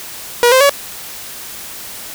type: tone with pitch steps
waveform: sawtooth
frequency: 480.2 / 520.6 / 564.5 Hz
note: B4 / C5 / C#5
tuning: -49 / -9 / +31 cents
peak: -3 dBFS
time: 0.43-0.694 s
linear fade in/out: 0 ms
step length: 88 ms
effects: white hiss -30 dBFS RMS until 2.14 s